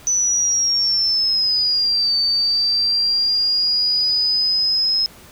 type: linear two-way sweep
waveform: sine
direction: down then up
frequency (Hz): 6010 to 4567 to 5150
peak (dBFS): -15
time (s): 0.07-5.06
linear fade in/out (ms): 0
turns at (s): 2.17
effects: pink hiss -44 dBFS RMS until 5.31 s